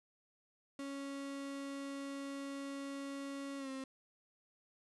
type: tone with pitch glide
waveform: 35% pulse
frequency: 277.2 to 266.1 Hz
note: C#4 to C4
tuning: 0 to +29 cents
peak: -40 dBFS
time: 0.79-3.84 s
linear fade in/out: 2 ms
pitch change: -71 cents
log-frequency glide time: 3.58-3.69 s
effects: resampled to 24000 Hz + 12-bit